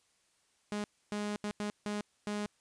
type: tone bursts at uneven times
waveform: sawtooth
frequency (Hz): 207.7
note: G#3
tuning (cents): 0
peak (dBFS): -30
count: 6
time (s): 0.72-0.84 / 1.12-1.36 / 1.44-1.51 / 1.6-1.7 / 1.86-2.01 / 2.27-2.46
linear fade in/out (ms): 0
effects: white hiss -72 dBFS RMS until 2.6 s + resampled to 22050 Hz